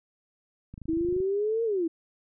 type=click train; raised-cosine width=5 ms; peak=-29 dBFS; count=13; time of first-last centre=0.74-1.203 s; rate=25.9 Hz
type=exponential two-way sweep; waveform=sine; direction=up then down; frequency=316.8 to 466.2 to 316.8 Hz; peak=-24 dBFS; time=0.88-1.88 s; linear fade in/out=10 ms; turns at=1.64 s
effects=none